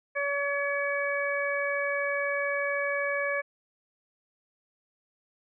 harmonic tone, 567 Hz, C#5, 39 cents sharp, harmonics 1 / 2 / 3 / 4, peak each -30 / -36 / -31 / -33 dBFS, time 0.15-3.42 s, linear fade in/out 20 ms, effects none

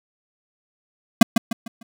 square tone with echo, 228.2 Hz, A#3, 37 cents flat, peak -4 dBFS, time 1.21-1.23 s, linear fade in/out 5 ms, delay 150 ms, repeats 4, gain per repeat -9 dB, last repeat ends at 1.83 s, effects none

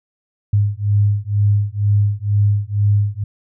sine beating tone pair, 101.7 / 103.8 Hz, G#2 / G#2, -36 / 0 cents, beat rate 2.1 Hz, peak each -16 dBFS, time 0.53-3.24 s, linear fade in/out 5 ms, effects none

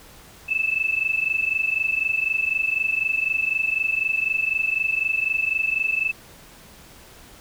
sine tone pair together, 2613 / 2637 Hz, E7 / E7, -16 / 0 cents, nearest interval unison, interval 16 cents, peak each -23 dBFS, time 0.48-6.12 s, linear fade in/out 20 ms, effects pink hiss -47 dBFS RMS until 7.4 s

